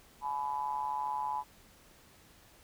triangle ring-modulated tone, 71.3 Hz, C#2, 49 cents sharp, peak -27 dBFS, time 0.21-1.44 s, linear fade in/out 50 ms, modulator 924 Hz, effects pink hiss -60 dBFS RMS until 2.63 s

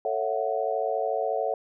sine chord, F# minor seventh, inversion first, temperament just, 444 / 555 / 666 / 740 Hz, A4 / C#5 / E5 / F#5, +16 / +2 / +18 / 0 cents, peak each -30 dBFS, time 0.05-1.54 s, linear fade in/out 2 ms, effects none

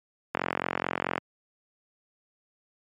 click train, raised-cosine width 0.5 ms, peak -10 dBFS, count 38, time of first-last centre 0.35-1.18 s, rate 44.6 Hz, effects high-pass 150 Hz 12 dB/octave + MP3 64 kbps

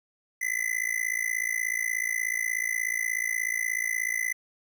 square tone with amplitude modulation, 2017 Hz, B6, 36 cents sharp, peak -23 dBFS, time 0.41-4.33 s, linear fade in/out 10 ms, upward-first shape sine, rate 56.6 Hz, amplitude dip 100%, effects none

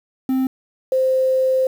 triangle / sine tone pair in turn, 261.6 / 521.5 Hz, C4 / C5, 0 / -6 cents, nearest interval octave, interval 1194 cents, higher second, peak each -14 dBFS, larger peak neither, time 0.29-0.47 / 0.92-1.67 s, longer second, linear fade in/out 2 ms, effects 7-bit

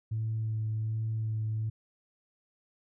sine tone with vibrato, 110 Hz, A2, in tune, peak -28 dBFS, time 0.11-1.7 s, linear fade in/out 10 ms, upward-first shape sine, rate 1.3 Hz, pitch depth 14 cents each way, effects tanh soft clip ceiling -25 dBFS

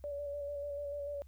sine tone with vibrato, 574 Hz, D5, 40 cents flat, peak -37 dBFS, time 0.04-1.22 s, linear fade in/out 0 ms, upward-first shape square, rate 6.8 Hz, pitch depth 20 cents each way, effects added 68 Hz sine -52 dBFS peak until 1.27 s + white hiss -75 dBFS RMS until 1.27 s

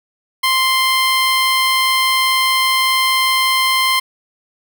15% pulse tone, 1046.5 Hz, C6, in tune, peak -6 dBFS, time 0.43-4 s, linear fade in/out 10 ms, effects none

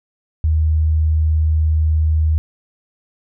sine tone, 78.3 Hz, D#2, 11 cents sharp, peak -12 dBFS, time 0.44-2.38 s, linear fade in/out 0 ms, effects none

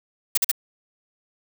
blue noise bursts, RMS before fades -19 dBFS, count 3, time 0.35-0.515 s, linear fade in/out 5 ms, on 25 ms, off 45 ms, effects none

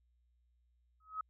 sine tone with exponential growth, 1274 Hz, D#6, 41 cents sharp, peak -33 dBFS, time 1-1.21 s, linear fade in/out 5 ms, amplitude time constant 44 ms, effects added 60 Hz sine -70 dBFS peak until 1.29 s

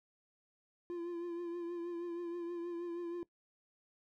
triangle tone with vibrato, 344.5 Hz, F4, 24 cents flat, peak -36 dBFS, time 0.9-3.23 s, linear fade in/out 0 ms, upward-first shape triangle, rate 6.3 Hz, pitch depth 42 cents each way, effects noise-tail reverb RT60 0.1 s tail -20 dB re dry

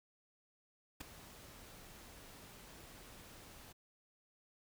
pink noise with ADSR envelope, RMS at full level -42 dBFS, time 1-3.73 s, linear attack 12 ms, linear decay 6 ms, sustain -14 dB, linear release 16 ms, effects none

